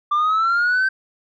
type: linear sweep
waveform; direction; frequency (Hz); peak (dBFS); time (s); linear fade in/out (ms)
sine; up; 1174.7 to 1561; -13; 0.11-0.89; 10
effects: tanh soft clip ceiling -14 dBFS

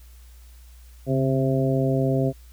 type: harmonic tone with a mistuned harmonic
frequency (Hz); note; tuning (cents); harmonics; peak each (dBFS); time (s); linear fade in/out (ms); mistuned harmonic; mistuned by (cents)
132.7; C3; +25; 1 / 2 / 3 / 4 / 5; -22 / -25 / -27 / -28 / -29; 1.06-2.33; 50; 1; +55
effects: added 60 Hz sine -44 dBFS peak until 2.52 s + white hiss -57 dBFS RMS until 2.52 s

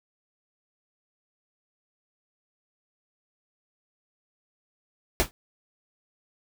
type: noise with exponential decay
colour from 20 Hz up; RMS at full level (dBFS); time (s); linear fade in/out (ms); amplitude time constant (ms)
pink; -18; 5.2-5.31; 0; 22
effects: none

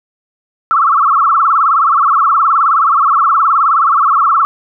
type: tone with vibrato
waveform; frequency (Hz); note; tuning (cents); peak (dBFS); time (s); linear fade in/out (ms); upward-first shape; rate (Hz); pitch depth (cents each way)
sine; 1222; D#6; -32; -7; 0.71-4.45; 0; sine; 19; 190
effects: none

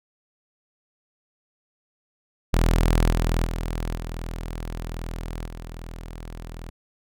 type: tone with level steps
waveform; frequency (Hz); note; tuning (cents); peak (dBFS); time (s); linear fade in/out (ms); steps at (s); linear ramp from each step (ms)
sawtooth; 41.23; E1; +1; -13 / -16 / -22 / -26 / -31; 2.53-6.7; 10; 3.11 / 3.45 / 3.95 / 5.46; 10
effects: none

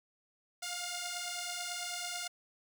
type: beating tone pair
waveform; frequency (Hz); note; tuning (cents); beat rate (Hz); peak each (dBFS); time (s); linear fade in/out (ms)
5% pulse; 702 / 711.1; F5 / F5; +9 / +31; 9.1; -30 / -28; 0.62-2.28; 10
effects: none

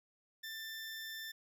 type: tone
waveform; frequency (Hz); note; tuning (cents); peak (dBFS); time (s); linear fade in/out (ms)
20% pulse; 1778; A6; +18; -38; 0.43-1.32; 10
effects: none

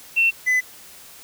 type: tone pair in turn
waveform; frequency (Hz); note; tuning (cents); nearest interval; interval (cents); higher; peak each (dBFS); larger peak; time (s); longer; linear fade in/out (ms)
sine / triangle; 2700 / 2009; E7 / B6; +41 / +29; perfect fourth; 512; first; -14; neither; 0.16-0.31 / 0.46-0.61; neither; 20
effects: white hiss -44 dBFS RMS until 1.23 s

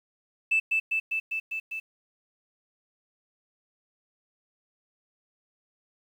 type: tone with echo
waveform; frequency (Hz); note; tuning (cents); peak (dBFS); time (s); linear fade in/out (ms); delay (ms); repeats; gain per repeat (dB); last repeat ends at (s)
sine; 2637; E7; 0; -19; 0.51-0.6; 10; 200; 6; -2; 1.8
effects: tanh soft clip ceiling -16 dBFS + 9-bit

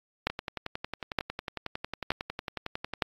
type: two click trains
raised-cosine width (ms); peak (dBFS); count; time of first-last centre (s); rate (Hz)
0.3; -9 / -17; 4 / 30; 0.27-3.022 / 0.3-2.936; 1.09 / 11
effects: AAC 32 kbps

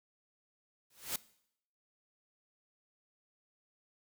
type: noise with exponential growth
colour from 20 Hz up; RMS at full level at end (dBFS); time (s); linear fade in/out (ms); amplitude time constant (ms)
white; -32; 0.9-1.16; 5; 55
effects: noise-tail reverb RT60 0.7 s tail -20 dB re dry

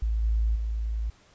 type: tone with level steps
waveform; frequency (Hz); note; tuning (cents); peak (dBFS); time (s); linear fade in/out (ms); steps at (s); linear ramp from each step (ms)
sine; 55; A1; 0; -23 / -21 / -26; 0.02-1.1; 5; 0.23 / 0.55; 10
effects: pink hiss -59 dBFS RMS until 1.34 s + resampled to 16000 Hz

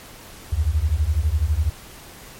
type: beating tone pair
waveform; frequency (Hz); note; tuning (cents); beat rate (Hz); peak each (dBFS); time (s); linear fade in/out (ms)
sine; 70.5 / 82.5; C#2 / E2; +30 / +2; 12; -20; 0.52-1.7; 10
effects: pink hiss -42 dBFS RMS until 2.39 s + MP3 64 kbps

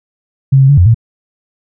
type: tone with pitch steps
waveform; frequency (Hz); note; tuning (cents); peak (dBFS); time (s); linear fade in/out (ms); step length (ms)
sine; 135.2 / 134.4 / 142.3 / 88.8 / 114.3; C#3 / C3 / C#3 / F2 / A#2; -43 / +47 / +46 / +29 / -34; -3; 0.52-0.945; 10; 85
effects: none

